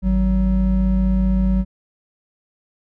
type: tone pair together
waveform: triangle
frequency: 52.7 / 188.1 Hz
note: G#1 / F#3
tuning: +26 / +29 cents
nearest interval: octave + minor seventh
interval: 2203 cents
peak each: -15 dBFS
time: 0.02-1.65 s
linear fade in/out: 50 ms
effects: none